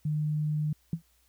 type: tone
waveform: sine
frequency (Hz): 151.6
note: D#3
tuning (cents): -45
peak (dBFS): -26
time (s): 0.05-0.73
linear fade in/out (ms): 5
type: tone with exponential decay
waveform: sine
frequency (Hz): 164.81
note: E3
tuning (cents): 0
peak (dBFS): -23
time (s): 0.93-1.02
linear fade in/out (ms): 2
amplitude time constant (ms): 19
effects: added 60 Hz sine -68 dBFS peak until 1.28 s + white hiss -68 dBFS RMS until 1.28 s